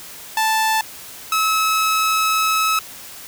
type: tone pair in turn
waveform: sawtooth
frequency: 880 / 1292.3 Hz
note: A5 / E6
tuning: 0 / -35 cents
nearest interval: perfect fifth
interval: 665 cents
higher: second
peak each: -12 dBFS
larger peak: neither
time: 0.37-0.81 / 1.32-2.79 s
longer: second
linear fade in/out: 2 ms
effects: white hiss -37 dBFS RMS until 3.27 s